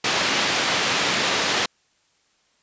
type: band-pass noise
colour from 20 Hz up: white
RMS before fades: -22 dBFS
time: 0.04-1.66 s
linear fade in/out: 5 ms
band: 150 to 3900 Hz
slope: 12 dB/octave
effects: white hiss -64 dBFS RMS until 2.62 s + resampled to 16000 Hz